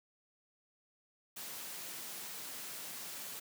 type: high-pass noise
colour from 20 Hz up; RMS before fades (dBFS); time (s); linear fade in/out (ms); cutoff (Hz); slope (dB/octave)
white; -45; 1.36-3.4; 10; 120; 24
effects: none